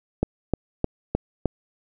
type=click train; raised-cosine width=2 ms; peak=-7 dBFS; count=5; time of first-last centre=0.23-1.457 s; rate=3.26 Hz; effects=none